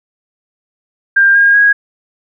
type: tone with pitch steps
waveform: sine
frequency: 1595 / 1621 / 1647.4 Hz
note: G6 / G#6 / G#6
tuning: +30 / -42 / -14 cents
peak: -5 dBFS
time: 1.16-1.73 s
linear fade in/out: 10 ms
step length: 190 ms
effects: none